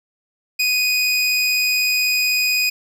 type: tone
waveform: 25% pulse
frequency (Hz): 2489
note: D#7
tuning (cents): 0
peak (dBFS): -12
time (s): 0.59-2.7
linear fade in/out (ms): 10
effects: none